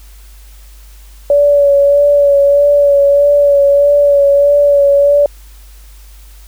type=tone with vibrato; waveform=sine; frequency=570 Hz; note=C#5; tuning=48 cents sharp; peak=-5 dBFS; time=1.3-5.26 s; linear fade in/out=2 ms; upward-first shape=sine; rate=1.6 Hz; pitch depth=23 cents each way; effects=added 50 Hz sine -34 dBFS peak until 6.47 s + white hiss -45 dBFS RMS until 6.47 s